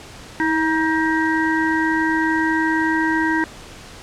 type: harmonic tone with a mistuned harmonic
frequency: 315.9 Hz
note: D#4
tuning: 26 cents sharp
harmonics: 1 / 3 / 5 / 6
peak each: -19 / -23 / -23 / -24 dBFS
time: 0.4-3.44 s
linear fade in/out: 0 ms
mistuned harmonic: 1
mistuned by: +25 cents
effects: pink hiss -39 dBFS RMS until 4.02 s + low-pass 8000 Hz 12 dB/octave